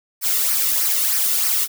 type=noise with flanger; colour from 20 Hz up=blue; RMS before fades=-19 dBFS; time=0.21-1.68 s; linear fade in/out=50 ms; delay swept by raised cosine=0.27 to 1.27 ms; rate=3.2 Hz; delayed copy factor=-0.55; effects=none